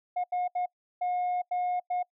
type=tone bursts at uneven times; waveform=sine; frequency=720 Hz; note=F#5; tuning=47 cents flat; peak=-24 dBFS; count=6; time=0.16-0.24 / 0.32-0.48 / 0.55-0.66 / 1.01-1.42 / 1.51-1.8 / 1.9-2.03 s; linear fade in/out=10 ms; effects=noise-tail reverb RT60 0.1 s tail -26 dB re dry + tanh soft clip ceiling -25 dBFS